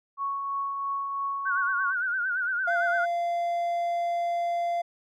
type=tone with tremolo; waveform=sine; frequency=1108.7 Hz; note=C#6; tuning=in tune; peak=-26 dBFS; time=0.17-1.94 s; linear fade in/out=50 ms; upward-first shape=triangle; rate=3 Hz; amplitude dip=35%
type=tone with vibrato; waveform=sine; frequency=1478 Hz; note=F#6; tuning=2 cents flat; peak=-25 dBFS; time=1.45-3.06 s; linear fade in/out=20 ms; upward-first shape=sine; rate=8.8 Hz; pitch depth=90 cents each way
type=tone; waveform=triangle; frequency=690 Hz; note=F5; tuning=21 cents flat; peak=-23 dBFS; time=2.67-4.82 s; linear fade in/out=10 ms
effects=none